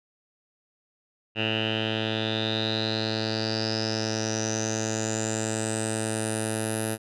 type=tone with low-pass filter sweep; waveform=10% pulse; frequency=110 Hz; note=A2; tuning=in tune; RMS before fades=-28 dBFS; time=1.35-6.98 s; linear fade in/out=50 ms; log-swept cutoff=2800 to 11000 Hz; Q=9.7; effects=none